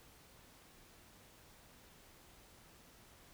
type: silence
effects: pink hiss -62 dBFS RMS until 3.33 s